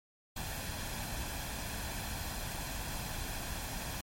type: noise with comb filter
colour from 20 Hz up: pink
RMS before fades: -39 dBFS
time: 0.36-4.01 s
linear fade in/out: 5 ms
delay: 1.2 ms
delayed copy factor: +0.5
effects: MP3 64 kbps